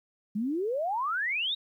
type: exponential sweep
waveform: sine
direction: up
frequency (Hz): 198.1 to 3863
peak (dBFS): -27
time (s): 0.35-1.55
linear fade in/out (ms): 10
effects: 11-bit

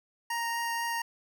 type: tone with vibrato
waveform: 25% pulse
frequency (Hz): 932.3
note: A#5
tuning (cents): 0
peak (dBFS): -26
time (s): 0.3-1.02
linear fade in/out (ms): 5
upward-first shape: triangle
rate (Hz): 4.1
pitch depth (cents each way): 8
effects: none

